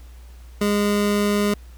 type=tone; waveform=25% pulse; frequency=205.6 Hz; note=G#3; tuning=17 cents flat; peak=-14 dBFS; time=0.61-1.54 s; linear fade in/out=5 ms; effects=added 60 Hz sine -39 dBFS peak until 1.77 s + pink hiss -54 dBFS RMS until 1.77 s

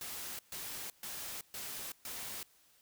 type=noise bursts; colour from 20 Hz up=white; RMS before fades=-43 dBFS; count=5; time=0.01-2.43 s; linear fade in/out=2 ms; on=380 ms; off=130 ms; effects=white hiss -67 dBFS RMS until 2.81 s

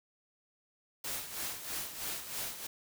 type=noise with tremolo; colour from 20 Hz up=white; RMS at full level=-37 dBFS; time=1.04-2.67 s; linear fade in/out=5 ms; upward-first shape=sine; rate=3.1 Hz; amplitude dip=65%; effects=none

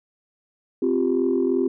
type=chord; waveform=sine; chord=C suspended fourth; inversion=none; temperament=equal; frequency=261.6 / 349.2 / 392 Hz; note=C4 / F4 / G4; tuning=0 / 0 / 0 cents; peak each=-22 dBFS; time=0.82-1.68 s; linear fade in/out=5 ms; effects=tanh soft clip ceiling -11 dBFS

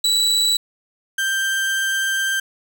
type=tone pair in turn; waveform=35% pulse; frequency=3941 / 1573 Hz; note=B7 / G6; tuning=-4 / +6 cents; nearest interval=octave + major third; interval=1590 cents; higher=first; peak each=-13 / -17 dBFS; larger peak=first; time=0.04-0.57 / 1.18-2.4 s; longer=second; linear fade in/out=5 ms; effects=none

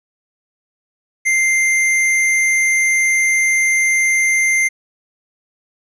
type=tone; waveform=square; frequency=2093 Hz; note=C7; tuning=in tune; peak=-13 dBFS; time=1.25-4.69 s; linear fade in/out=20 ms; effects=resampled to 24000 Hz + 9-bit

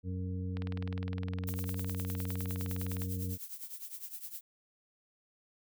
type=harmonic tone; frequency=92.1 Hz; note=F#2; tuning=7 cents flat; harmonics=1 / 2 / 3 / 5; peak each=-35 / -41 / -45 / -49 dBFS; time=0.03-3.38 s; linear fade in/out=50 ms
type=click train; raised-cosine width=0.3 ms; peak=-28 dBFS; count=49; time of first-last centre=0.57-3.019 s; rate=19.6 Hz
type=noise with tremolo; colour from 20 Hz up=violet; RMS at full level=-41 dBFS; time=1.47-4.41 s; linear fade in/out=5 ms; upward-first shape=triangle; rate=9.8 Hz; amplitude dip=85%
effects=none

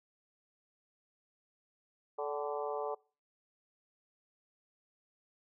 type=harmonic tone with a mistuned harmonic; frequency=145.2 Hz; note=D3; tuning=19 cents flat; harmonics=3 / 4 / 5 / 6 / 7 / 8; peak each=-38 / -40 / -42 / -44 / -45 / -46 dBFS; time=2.18-2.95 s; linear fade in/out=10 ms; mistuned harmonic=5; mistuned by=+63 cents; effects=noise-tail reverb RT60 0.4 s tail -26 dB re dry

